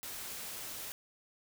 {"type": "noise", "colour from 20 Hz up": "white", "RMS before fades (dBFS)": -43, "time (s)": [0.03, 0.92], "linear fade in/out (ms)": 0, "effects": []}